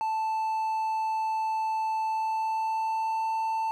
triangle tone with pitch glide, 880 to 889.7 Hz, A5 to A5, 0 to +19 cents, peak -24 dBFS, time 0.01-3.71 s, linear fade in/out 0 ms, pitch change +19 cents, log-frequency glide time 2.04-3.3 s, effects none

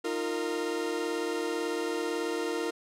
40% pulse chord, Eb suspended second, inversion none, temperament equal with one note detuned, 311.1 / 349.2 / 460.8 Hz, Eb4 / F4 / Bb4, 0 / 0 / -20 cents, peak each -35 / -33 / -32 dBFS, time 0.04-2.71 s, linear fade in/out 10 ms, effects low-pass 10000 Hz 12 dB/octave

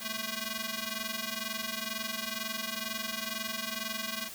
5% pulse ring-modulated tone, 443.3 Hz, A4, 13 cents sharp, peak -20 dBFS, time 0-4.3 s, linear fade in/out 50 ms, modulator 676 Hz, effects white hiss -45 dBFS RMS until 4.34 s

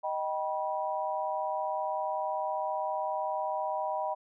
sine chord, Eb augmented, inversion none, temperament just, 622.3 / 777.8 / 972.3 Hz, Eb5 / G5 / B5, 0 / -14 / -27 cents, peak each -34 dBFS, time 0.03-4.15 s, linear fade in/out 20 ms, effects none

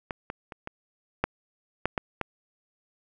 clicks, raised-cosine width 0.5 ms, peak -16 / -18 / -24 / -20 / -8 / -9 / -11 / -13 dBFS, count 8, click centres 0.108 / 0.301 / 0.522 / 0.674 / 1.24 / 1.856 / 1.978 / 2.213 s, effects none

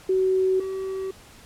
sine / triangle tone pair in turn, 376.5 / 382.2 Hz, F#4 / G4, +30 / -44 cents, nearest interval unison, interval 26 cents, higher second, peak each -18 / -25 dBFS, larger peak first, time 0.09-0.6 / 0.6-1.11 s, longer neither, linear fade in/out 5 ms, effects pink hiss -49 dBFS RMS until 1.45 s + low-pass 12000 Hz 12 dB/octave

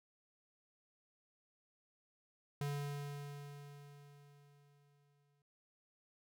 square tone with exponential decay, 143.5 Hz, D3, 40 cents flat, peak -37 dBFS, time 2.61-5.42 s, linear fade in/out 2 ms, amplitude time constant 610 ms, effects none

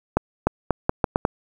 accelerating click train, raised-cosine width 1 ms, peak -3 dBFS, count 7, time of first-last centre 0.17-1.251 s, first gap 300 ms, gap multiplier 0.79, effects 7-bit

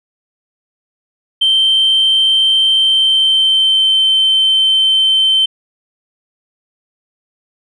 sine tone with pitch glide, 3123 to 3096 Hz, G7 to G7, -7 to -22 cents, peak -7 dBFS, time 1.41-5.46 s, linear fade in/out 10 ms, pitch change -15 cents, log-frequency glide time 2.75-4.02 s, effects tanh soft clip ceiling -5 dBFS

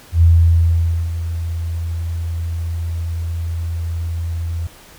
sine tone with ADSR envelope, 83.6 Hz, E2, 25 cents sharp, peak -6 dBFS, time 0.12-4.67 s, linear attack 100 ms, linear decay 880 ms, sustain -13 dB, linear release 4 ms, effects pink hiss -43 dBFS RMS until 4.98 s

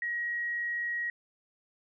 sine tone, 1898 Hz, A#6, 31 cents sharp, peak -30 dBFS, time 0.02-1.1 s, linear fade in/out 2 ms, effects none

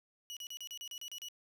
30% pulse tone bursts, 2923 Hz, F#7, 22 cents flat, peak -39 dBFS, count 10, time 0.3-1.285 s, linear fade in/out 0 ms, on 67 ms, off 35 ms, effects 11-bit

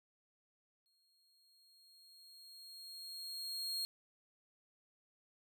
40% pulse tone with exponential growth, 4257 Hz, C8, 29 cents sharp, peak -35 dBFS, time 0.86-3.85 s, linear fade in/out 0 ms, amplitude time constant 650 ms, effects none

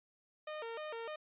sawtooth tone with vibrato, 530 Hz, C5, 22 cents sharp, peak -37 dBFS, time 0.47-1.16 s, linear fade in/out 5 ms, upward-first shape square, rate 3.3 Hz, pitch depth 250 cents each way, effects resampled to 8000 Hz

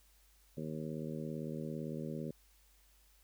harmonic tone, 77.78 Hz, D#2, in tune, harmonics 2 / 3 / 4 / 5 / 6 / 7, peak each -42 / -43 / -48 / -47 / -49 / -49 dBFS, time 0.57-2.31 s, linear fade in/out 5 ms, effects added 50 Hz sine -66 dBFS peak until 3.23 s + white hiss -69 dBFS RMS until 3.23 s

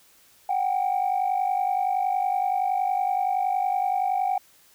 sine tone pair together, 740 / 790.7 Hz, F#5 / G5, 0 / +15 cents, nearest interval minor second, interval 115 cents, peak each -23 dBFS, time 0.49-4.38 s, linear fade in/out 5 ms, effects tanh soft clip ceiling -17 dBFS + white hiss -57 dBFS RMS until 4.74 s

